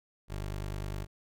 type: tone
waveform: 20% pulse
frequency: 49.92 Hz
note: G1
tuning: 32 cents sharp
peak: -30 dBFS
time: 0.28-1.07 s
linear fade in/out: 50 ms
effects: none